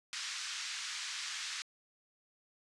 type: band-pass noise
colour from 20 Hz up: white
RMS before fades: -41 dBFS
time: 0.13-1.62 s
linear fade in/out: 0 ms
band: 1300 to 6400 Hz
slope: 24 dB/octave
effects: resampled to 24000 Hz